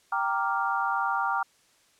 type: chord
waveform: sine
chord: G minor seventh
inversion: none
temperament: equal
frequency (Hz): 784 / 932.3 / 1174.7 / 1396.9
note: G5 / Bb5 / D6 / F6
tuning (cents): 0 / 0 / 0 / 0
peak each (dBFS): -30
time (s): 0.12-1.43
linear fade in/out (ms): 5
effects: white hiss -63 dBFS RMS until 1.99 s + low-pass 9000 Hz 12 dB/octave